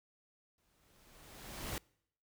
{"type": "noise with exponential growth", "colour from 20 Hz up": "pink", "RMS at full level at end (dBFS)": -39, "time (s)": [0.58, 1.78], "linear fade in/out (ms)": 1, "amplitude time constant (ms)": 260, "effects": ["noise-tail reverb RT60 0.7 s tail -26 dB re dry"]}